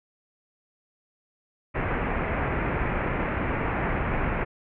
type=low-pass noise; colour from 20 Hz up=pink; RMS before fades=-27 dBFS; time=1.74-4.45 s; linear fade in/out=20 ms; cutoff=2400 Hz; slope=48 dB/octave; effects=none